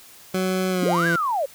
20% pulse tone with pitch glide, 186.4 to 168.97 Hz, F#3 to E3, +13 to +43 cents, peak -16 dBFS, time 0.34-1.16 s, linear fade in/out 5 ms, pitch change -170 cents, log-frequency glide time 0.7-1.04 s
sine linear two-way sweep, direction up then down, 192 to 1661.2 to 509 Hz, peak -20 dBFS, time 0.82-1.46 s, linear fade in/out 10 ms, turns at 1.07 s
effects white hiss -47 dBFS RMS until 1.54 s

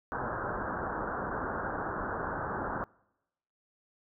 white low-pass noise, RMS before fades -35 dBFS, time 0.12-2.84 s, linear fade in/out 0 ms, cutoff 1600 Hz, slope 96 dB/octave, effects noise-tail reverb RT60 0.9 s tail -25 dB re dry

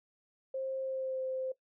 sine tone with pitch glide, 530 to 521.2 Hz, C5 to C5, +22 to -7 cents, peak -33 dBFS, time 0.54-1.52 s, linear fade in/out 5 ms, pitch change -29 cents, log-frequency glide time 0.81-1.22 s, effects noise-tail reverb RT60 0.1 s tail -17 dB re dry

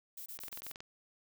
violet noise bursts, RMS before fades -46 dBFS, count 5, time 0.17-0.72 s, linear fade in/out 5 ms, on 90 ms, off 25 ms
click train, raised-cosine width 0.2 ms, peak -28 dBFS, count 10, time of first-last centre 0.39-0.805 s, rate 21.7 Hz
effects none

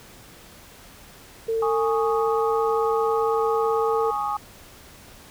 sine tone with vibrato, 450.7 Hz, A4, 42 cents sharp, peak -21 dBFS, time 1.48-4.11 s, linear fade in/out 10 ms, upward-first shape sine, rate 18 Hz, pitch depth 8 cents each way
sine chord, Ab suspended fourth, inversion none, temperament equal, 830.6 / 1108.7 / 1244.5 Hz, Ab5 / Db6 / Eb6, 0 / 0 / 0 cents, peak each -26 / -30 / -28 dBFS, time 1.62-4.37 s, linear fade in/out 5 ms
effects pink hiss -47 dBFS RMS until 5.3 s

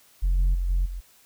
sine tone with level steps, 44.48 Hz, F1, 32 cents sharp, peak -17 / -15 / -22 / -18 / -30 dBFS, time 0.22-1.01 s, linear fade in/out 20 ms, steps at 0.38 / 0.54 / 0.69 / 0.85 s, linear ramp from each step 10 ms, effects tanh soft clip ceiling -17 dBFS + white hiss -57 dBFS RMS until 1.25 s

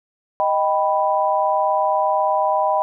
sine chord, Eb augmented, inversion none, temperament equal, 622.3 / 784 / 987.8 Hz, Eb5 / G5 / B5, 0 / 0 / 0 cents, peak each -20 dBFS, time 0.4-2.82 s, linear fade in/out 0 ms, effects none

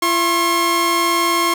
sawtooth tone pair together, 338.9 / 1076 Hz, E4 / C6, +48 / +48 cents, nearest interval octave + minor sixth, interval 2000 cents, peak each -16 / -12 dBFS, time 0.02-1.54 s, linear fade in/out 5 ms, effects none

